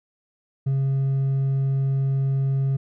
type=tone with hard clipping; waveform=sine; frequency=135.7 Hz; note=C#3; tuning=36 cents flat; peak=-20 dBFS; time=0.66-2.77 s; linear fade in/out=10 ms; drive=2 dB; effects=none